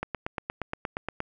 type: click train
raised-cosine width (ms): 0.5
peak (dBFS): -15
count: 11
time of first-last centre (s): 0.03-1.204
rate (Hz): 8.52
effects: none